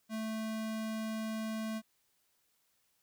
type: tone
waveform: square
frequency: 220 Hz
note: A3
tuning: in tune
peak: -36 dBFS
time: 0.09-1.82 s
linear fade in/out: 50 ms
effects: white hiss -75 dBFS RMS until 3.02 s